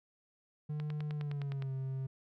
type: tone with pitch glide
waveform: triangle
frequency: 150.2 to 133.04 Hz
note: D3 to C3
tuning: +39 to +29 cents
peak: -33 dBFS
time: 0.69-2.07 s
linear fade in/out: 10 ms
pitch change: -210 cents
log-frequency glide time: 1.14-1.72 s
type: click train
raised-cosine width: 0.3 ms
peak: -30 dBFS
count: 9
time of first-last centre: 0.8-1.623 s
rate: 9.72 Hz
effects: none